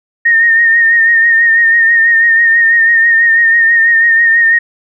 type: tone with vibrato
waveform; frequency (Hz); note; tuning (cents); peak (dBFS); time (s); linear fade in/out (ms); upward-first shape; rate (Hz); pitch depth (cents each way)
sine; 1840; A#6; -23; -5; 0.25-4.59; 10; sine; 6.1; 36
effects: none